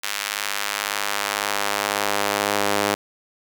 sawtooth tone with high-pass filter sweep, 101.9 Hz, G#2, 32 cents flat, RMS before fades -24 dBFS, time 0.03-2.95 s, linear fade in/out 10 ms, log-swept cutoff 1900 to 420 Hz, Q 0.74, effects none

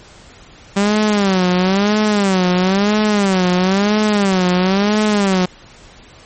sawtooth tone with vibrato, 196 Hz, G3, in tune, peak -8 dBFS, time 0.76-5.46 s, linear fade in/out 10 ms, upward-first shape sine, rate 1 Hz, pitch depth 150 cents each way, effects pink hiss -42 dBFS RMS until 6.25 s + MP3 32 kbps

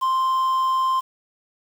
triangle tone, 1046.5 Hz, C6, in tune, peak -16 dBFS, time 0.01-1.01 s, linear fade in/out 20 ms, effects 7-bit

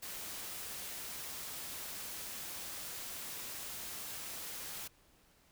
white noise, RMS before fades -44 dBFS, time 0.02-4.88 s, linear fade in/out 10 ms, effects pink hiss -67 dBFS RMS until 5.51 s

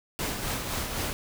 pink noise with tremolo, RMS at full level -30 dBFS, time 0.19-1.13 s, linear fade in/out 0 ms, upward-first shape sine, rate 3.9 Hz, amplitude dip 40%, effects none

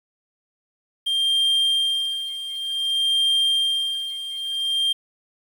triangle tone with tremolo, 3187 Hz, G7, 28 cents sharp, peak -15 dBFS, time 1.06-4.93 s, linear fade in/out 10 ms, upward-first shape sine, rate 0.55 Hz, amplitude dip 75%, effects 8-bit

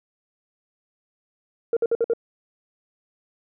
sine tone bursts, 464.1 Hz, A#4, 8 cents flat, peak -16 dBFS, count 5, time 1.73-2.135 s, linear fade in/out 2 ms, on 37 ms, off 55 ms, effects tanh soft clip ceiling -14 dBFS

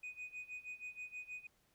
sine tone with tremolo, 2489 Hz, D#7, in tune, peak -40 dBFS, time 0.03-1.47 s, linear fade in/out 5 ms, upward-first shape sine, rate 6.3 Hz, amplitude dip 90%, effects tanh soft clip ceiling -42 dBFS + pink hiss -75 dBFS RMS until 1.74 s

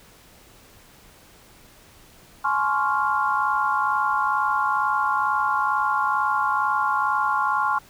sine chord, Db major seventh, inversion second, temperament equal with one note detuned, 844.6 / 1046.5 / 1108.7 / 1396.9 Hz, Ab5 / C6 / Db6 / F6, +29 / 0 / 0 / 0 cents, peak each -25 dBFS, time 2.44-7.79 s, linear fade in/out 10 ms, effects pink hiss -51 dBFS RMS until 7.89 s

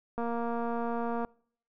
click train, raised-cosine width 1 ms, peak -21 dBFS, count 251, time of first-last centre 0.18-1.248 s, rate 234 Hz, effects noise-tail reverb RT60 0.6 s tail -26 dB re dry

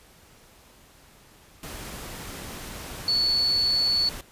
sine tone in noise, 4435 Hz, C#8, in tune, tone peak -20 dBFS, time 3.08-4.09 s, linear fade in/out 2 ms, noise pink, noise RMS -38 dBFS, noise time 1.63-4.21 s, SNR +15 dB, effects pink hiss -54 dBFS RMS until 4.31 s + resampled to 32000 Hz

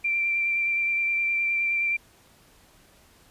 sine tone with vibrato, 2357 Hz, D7, 6 cents sharp, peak -22 dBFS, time 0.04-1.97 s, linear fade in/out 10 ms, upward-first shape sine, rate 9.6 Hz, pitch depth 14 cents each way, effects pink hiss -57 dBFS RMS until 3.3 s + resampled to 32000 Hz

